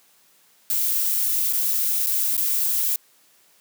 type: noise with dropouts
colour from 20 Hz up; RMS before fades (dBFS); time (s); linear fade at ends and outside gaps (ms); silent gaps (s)
violet; -22; 0.7-2.96; 2; 1.527-1.532 / 2.063-2.068 / 2.368-2.376
effects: white hiss -58 dBFS RMS until 3.6 s + high-pass 150 Hz 12 dB/octave